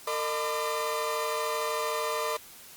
40% pulse tone cluster, 454.4 / 609 / 1014 / 1185 Hz, A#4 / D#5 / B5 / D6, -44 / -37 / +45 / +15 cents, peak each -33 / -33 / -33 / -34 dBFS, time 0.07-2.37 s, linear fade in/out 5 ms, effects white hiss -49 dBFS RMS until 2.76 s + Opus 48 kbps

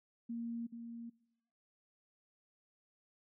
sine tone with echo, 233.1 Hz, A#3, in tune, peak -38 dBFS, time 0.29-0.67 s, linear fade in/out 10 ms, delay 430 ms, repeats 1, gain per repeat -6 dB, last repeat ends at 1.1 s, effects noise-tail reverb RT60 1.0 s tail -24 dB re dry

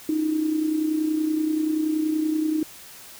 sine tone with amplitude modulation, 311.1 Hz, D#4, in tune, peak -18 dBFS, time 0.09-2.63 s, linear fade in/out 2 ms, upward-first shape sine, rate 30.5 Hz, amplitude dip 55%, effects white hiss -44 dBFS RMS until 3.19 s

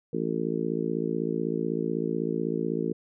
harmonic tone, 56 Hz, A1, 31 cents sharp, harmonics 3 / 4 / 5 / 6 / 7 / 8, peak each -33 / -33 / -33 / -33 / -33 / -33 dBFS, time 0.13-2.93 s, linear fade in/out 5 ms, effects none

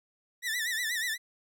sawtooth tone with vibrato, 1864.7 Hz, A#6, in tune, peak -26 dBFS, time 0.42-1.18 s, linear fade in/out 50 ms, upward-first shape sine, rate 8.3 Hz, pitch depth 120 cents each way, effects none

